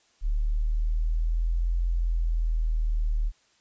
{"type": "exponential two-way sweep", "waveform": "sine", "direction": "up then down", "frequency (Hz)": [36.76, 42.96, 37.77], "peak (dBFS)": -22, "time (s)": [0.21, 3.32], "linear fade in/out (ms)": 50, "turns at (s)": 1.79, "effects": ["white hiss -64 dBFS RMS until 3.6 s", "resampled to 16000 Hz"]}